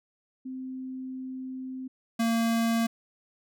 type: tone pair in turn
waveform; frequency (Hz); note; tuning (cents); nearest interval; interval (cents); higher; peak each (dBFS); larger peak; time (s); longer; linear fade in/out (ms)
sine / square; 259.6 / 229.1; C4 / A#3; -13 / -30; major second; 217; first; -34 / -24; second; 0.45-1.88 / 2.19-2.87; first; 10
effects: none